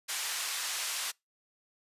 white band-pass noise, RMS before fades -35 dBFS, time 0.08-1.12 s, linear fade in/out 20 ms, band 1000 to 8600 Hz, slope 12 dB/octave, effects noise-tail reverb RT60 0.2 s tail -26 dB re dry + resampled to 32000 Hz

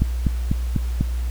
click train, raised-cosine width 5 ms, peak -6 dBFS, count 5, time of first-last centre 0.02-1.01 s, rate 4.04 Hz, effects added 60 Hz sine -21 dBFS peak until 1.3 s + pink hiss -43 dBFS RMS until 1.3 s

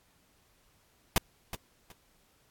pink noise with echo, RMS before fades -23 dBFS, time 1.16-1.18 s, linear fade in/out 2 ms, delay 370 ms, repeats 2, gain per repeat -13 dB, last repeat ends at 1.92 s, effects pink hiss -67 dBFS RMS until 2.5 s + AAC 64 kbps

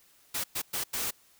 white noise bursts at uneven times, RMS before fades -32 dBFS, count 4, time 0.34-0.44 / 0.55-0.62 / 0.73-0.84 / 0.93-1.11 s, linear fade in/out 10 ms, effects white hiss -62 dBFS RMS until 1.39 s

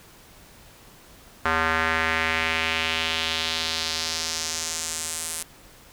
square tone with band-pass filter sweep, 80.9 Hz, E2, 32 cents flat, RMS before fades -26 dBFS, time 1.45-5.43 s, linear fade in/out 5 ms, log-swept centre 1400 to 9500 Hz, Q 2, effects pink hiss -50 dBFS RMS until 5.92 s

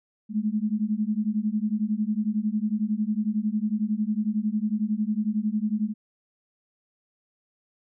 sine beating tone pair, 207.7 / 218.7 Hz, G#3 / A3, 0 / -10 cents, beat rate 11 Hz, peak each -26 / -26 dBFS, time 0.29-5.94 s, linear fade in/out 50 ms, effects none

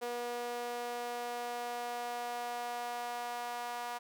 sawtooth tone with high-pass filter sweep, 240.9 Hz, B3, 43 cents flat, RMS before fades -39 dBFS, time 0.01-3.99 s, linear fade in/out 20 ms, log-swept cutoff 540 to 830 Hz, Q 2.9, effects none

